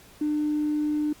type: tone with tanh clipping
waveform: triangle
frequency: 300 Hz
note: D4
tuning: 37 cents sharp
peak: -22 dBFS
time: 0.21-1.13 s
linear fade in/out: 5 ms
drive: 1 dB
effects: pink hiss -52 dBFS RMS until 1.2 s + Opus 48 kbps